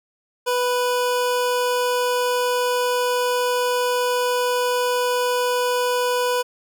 25% pulse tone, 493.9 Hz, B4, in tune, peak -15 dBFS, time 0.46-6.43 s, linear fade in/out 20 ms, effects none

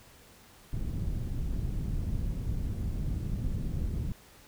pink low-pass noise, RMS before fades -32 dBFS, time 0.73-4.12 s, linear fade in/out 2 ms, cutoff 160 Hz, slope 12 dB/octave, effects pink hiss -56 dBFS RMS until 4.47 s

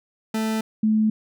40% pulse / sine tone pair in turn, 220 / 216.7 Hz, A3 / A3, 0 / -26 cents, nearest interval unison, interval 26 cents, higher first, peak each -21 / -16 dBFS, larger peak second, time 0.34-0.61 / 0.83-1.1 s, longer neither, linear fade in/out 5 ms, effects none

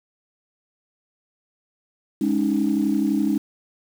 sine chord, Ab suspended fourth, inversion none, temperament equal with one note detuned, 207.7 / 279.1 / 311.1 Hz, Ab3 / Db4 / Eb4, 0 / +12 / 0 cents, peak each -22 dBFS, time 2.21-3.38 s, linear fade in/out 5 ms, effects tanh soft clip ceiling -10 dBFS + 7-bit

